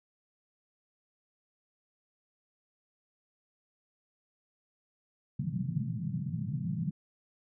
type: band-pass noise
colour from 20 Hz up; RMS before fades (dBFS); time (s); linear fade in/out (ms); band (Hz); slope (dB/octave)
pink; -34; 5.39-6.91; 5; 120 to 200; 48
effects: none